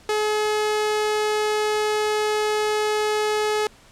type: tone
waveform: sawtooth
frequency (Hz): 425.2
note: G#4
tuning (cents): +41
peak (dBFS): -16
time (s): 0.09-3.67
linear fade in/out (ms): 2
effects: pink hiss -51 dBFS RMS until 3.91 s + low-pass 9000 Hz 12 dB/octave